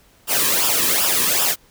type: noise with flanger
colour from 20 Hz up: white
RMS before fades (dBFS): -18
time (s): 0.27-1.56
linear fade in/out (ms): 50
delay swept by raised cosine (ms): 0.47 to 1.42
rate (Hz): 2.6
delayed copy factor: -0.7
effects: pink hiss -54 dBFS RMS until 1.7 s